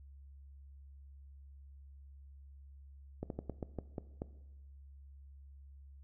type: slowing click train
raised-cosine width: 2 ms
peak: -25 dBFS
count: 8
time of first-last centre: 3.23-4.219 s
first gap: 72 ms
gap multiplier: 1.22
effects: noise-tail reverb RT60 1.0 s tail -17 dB re dry + added 69 Hz sine -52 dBFS peak until 6.03 s